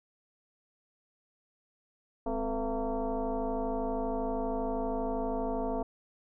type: tone with frequency modulation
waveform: sine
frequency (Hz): 207.7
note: G#3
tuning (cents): 0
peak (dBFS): -29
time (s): 2.26-5.83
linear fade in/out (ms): 5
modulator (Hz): 234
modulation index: 2.8
effects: none